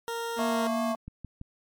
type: tone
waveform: 20% pulse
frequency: 463.9 Hz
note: A#4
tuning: 8 cents flat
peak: -26 dBFS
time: 0.08-0.67 s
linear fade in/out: 0 ms
type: tone with vibrato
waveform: square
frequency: 233.1 Hz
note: A#3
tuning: in tune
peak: -29 dBFS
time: 0.36-0.96 s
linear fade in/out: 50 ms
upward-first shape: triangle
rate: 2.7 Hz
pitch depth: 19 cents each way
type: harmonic tone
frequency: 220.2 Hz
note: A3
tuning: 2 cents sharp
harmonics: 3 / 4 / 5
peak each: -30 / -42 / -34 dBFS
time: 0.39-0.95 s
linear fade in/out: 0 ms
type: click train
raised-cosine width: 5 ms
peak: -27 dBFS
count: 3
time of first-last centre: 1.08-1.414 s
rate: 5.99 Hz
effects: MP3 96 kbps